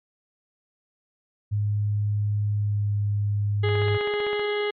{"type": "tone with pitch glide", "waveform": "sine", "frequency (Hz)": [103.83, 102.82], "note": ["G#2", "G#2"], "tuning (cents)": [0, -17], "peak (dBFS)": -21, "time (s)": [1.51, 3.98], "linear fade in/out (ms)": 20, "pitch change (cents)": -17, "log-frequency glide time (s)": [2.53, 2.92]}
{"type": "harmonic tone", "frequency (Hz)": 415.3, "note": "G#4", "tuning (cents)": 0, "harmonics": [1, 2, 3, 4, 5, 7, 8, 9, 10], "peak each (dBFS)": [-24, -36, -37, -38, -32, -38, -39, -49, -49], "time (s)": [3.63, 4.71], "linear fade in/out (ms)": 10}
{"type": "click train", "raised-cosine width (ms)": 0.5, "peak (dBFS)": -20, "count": 12, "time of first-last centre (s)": [3.69, 4.395], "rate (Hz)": 15.6}
{"effects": ["MP3 32 kbps"]}